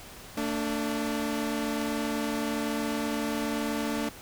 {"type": "tone pair together", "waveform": "sawtooth", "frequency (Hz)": [224.5, 292.3], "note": ["A3", "D4"], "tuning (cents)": [35, -8], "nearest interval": "perfect fourth", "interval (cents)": 457, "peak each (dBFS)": -27, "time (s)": [0.37, 4.09], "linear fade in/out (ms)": 5, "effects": ["pink hiss -46 dBFS RMS until 4.21 s"]}